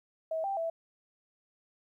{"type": "tone with pitch steps", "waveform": "sine", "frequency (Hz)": [643, 786, 660], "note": ["E5", "G5", "E5"], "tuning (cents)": [-43, 4, 2], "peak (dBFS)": -30, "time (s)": [0.31, 0.7], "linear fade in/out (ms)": 5, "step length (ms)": 130, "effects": ["12-bit"]}